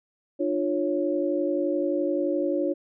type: tone cluster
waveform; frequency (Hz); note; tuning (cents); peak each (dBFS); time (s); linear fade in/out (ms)
sine; 299.2 / 350.8 / 554; D4 / F4 / C#5; +32 / +8 / -1; -27; 0.39-2.74; 20
effects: none